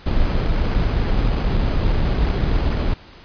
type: noise with sample-and-hold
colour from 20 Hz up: brown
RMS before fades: -18 dBFS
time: 0.06-2.94 s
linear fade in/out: 5 ms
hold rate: 3675 Hz
effects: pink hiss -44 dBFS RMS until 3.24 s + resampled to 11025 Hz